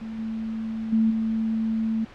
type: tone with level steps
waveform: sine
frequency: 222.5 Hz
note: A3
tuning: 20 cents sharp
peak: -31 / -27 / -17 / -22 dBFS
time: 0.01-2.05 s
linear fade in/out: 10 ms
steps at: 0.18 / 0.92 / 1.1 s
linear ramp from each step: 10 ms
effects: pink hiss -46 dBFS RMS until 2.14 s + low-pass 3000 Hz 12 dB/octave